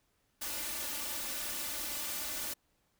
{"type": "noise with comb filter", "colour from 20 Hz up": "white", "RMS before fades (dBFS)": -38, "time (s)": [0.41, 2.54], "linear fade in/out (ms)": 10, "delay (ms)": 3.4, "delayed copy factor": 0.8, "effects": ["pink hiss -75 dBFS RMS until 2.99 s"]}